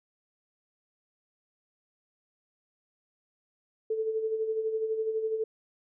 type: tone with tremolo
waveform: sine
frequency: 440.7 Hz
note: A4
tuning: 3 cents sharp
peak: -25 dBFS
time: 3.9-5.44 s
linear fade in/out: 5 ms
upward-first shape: sine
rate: 12 Hz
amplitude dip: 55%
effects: none